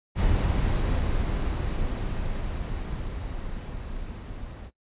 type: noise with level ramp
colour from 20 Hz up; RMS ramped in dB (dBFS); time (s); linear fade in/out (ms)
brown; -22 to -38; 0.15-4.71; 50
effects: noise-tail reverb RT60 0.1 s tail -17 dB re dry + resampled to 8000 Hz